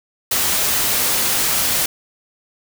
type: noise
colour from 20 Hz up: white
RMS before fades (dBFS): -18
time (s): 0.31-1.86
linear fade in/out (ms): 5
effects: none